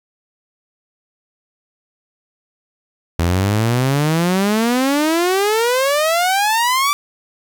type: exponential sweep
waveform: sawtooth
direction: up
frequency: 82.1 to 1174.7 Hz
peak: -10 dBFS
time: 3.19-6.93 s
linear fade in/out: 0 ms
effects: 8-bit